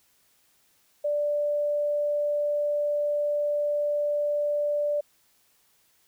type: tone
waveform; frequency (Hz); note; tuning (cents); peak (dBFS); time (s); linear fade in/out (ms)
sine; 587.3; D5; 0; -23; 1.04-5.01; 10
effects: white hiss -65 dBFS RMS until 6.07 s